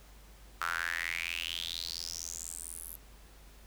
sawtooth tone with high-pass filter sweep, 84.3 Hz, E2, 39 cents sharp, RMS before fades -38 dBFS, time 0.61-2.96 s, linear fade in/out 0 ms, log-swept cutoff 1300 to 12000 Hz, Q 6.5, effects added 50 Hz sine -53 dBFS peak until 3.66 s + pink hiss -59 dBFS RMS until 3.66 s

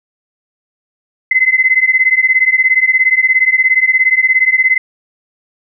sine beating tone pair, 2039 / 2056 Hz, C7 / C7, -45 / -31 cents, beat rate 17 Hz, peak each -11 dBFS, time 1.31-4.78 s, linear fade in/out 5 ms, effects none

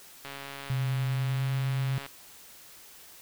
click train, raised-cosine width 0.3 ms, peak -24 dBFS, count 253, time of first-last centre 0.25-2.063 s, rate 139 Hz
sine tone with pitch glide, 128.9 to 131 Hz, C3 to C3, -26 to +2 cents, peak -26 dBFS, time 0.7-1.98 s, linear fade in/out 0 ms, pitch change +28 cents, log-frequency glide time 1.25-1.45 s
effects white hiss -51 dBFS RMS until 3.21 s

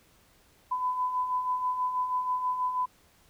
sine beating tone pair, 999 / 1005.2 Hz, B5 / B5, +20 / +30 cents, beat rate 6.2 Hz, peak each -36 / -27 dBFS, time 0.71-2.86 s, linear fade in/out 10 ms, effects pink hiss -62 dBFS RMS until 3.29 s

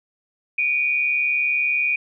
sine tone pair together, 2320 / 2460 Hz, D7 / D#7, -22 / -20 cents, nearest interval minor second, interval 102 cents, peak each -24 / -19 dBFS, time 0.58-1.96 s, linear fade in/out 5 ms, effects none

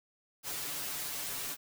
white noise with comb filter, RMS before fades -38 dBFS, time 0.43-1.57 s, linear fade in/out 50 ms, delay 7 ms, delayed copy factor +0.95, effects none

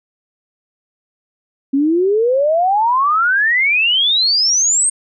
sine exponential sweep, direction up, 267 to 8620 Hz, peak -11 dBFS, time 1.73-4.9 s, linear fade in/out 10 ms, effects none

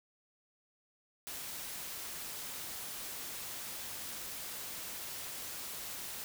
white noise, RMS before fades -43 dBFS, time 1.27-6.24 s, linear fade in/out 0 ms, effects none

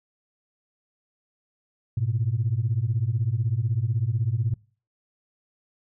sine beating tone pair, 105.7 / 121.7 Hz, G#2 / B2, +31 / -25 cents, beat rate 16 Hz, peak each -24 dBFS, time 1.97-4.54 s, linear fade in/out 5 ms, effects noise-tail reverb RT60 0.4 s tail -25 dB re dry + tanh soft clip ceiling -15 dBFS

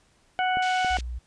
harmonic tone, 740 Hz, F#5, in tune, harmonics 1 / 2 / 3 / 4, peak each -23 / -29 / -33 / -35 dBFS, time 0.39-0.97 s, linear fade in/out 0 ms
clicks, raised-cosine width 2 ms, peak -23 dBFS, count 3, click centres 0.571 / 0.847 / 0.986 s
pink band-pass noise, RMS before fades -40 dBFS, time 0.62-1.01 s, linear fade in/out 5 ms, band 2200 to 6700 Hz, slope 24 dB/octave
sine tone, 60.5 Hz, B1, 35 cents flat, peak -30 dBFS, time 0.9-1.19 s, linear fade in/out 10 ms
effects pink hiss -63 dBFS RMS until 1.26 s + resampled to 22050 Hz

